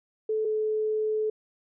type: tone pair in turn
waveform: sine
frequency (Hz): 434.9 / 431.6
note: A4 / A4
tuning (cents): -20 / -33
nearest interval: unison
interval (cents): 13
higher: first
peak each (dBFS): -24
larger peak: neither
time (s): 0.29-0.45 / 0.45-1.3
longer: second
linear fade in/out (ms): 5
effects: none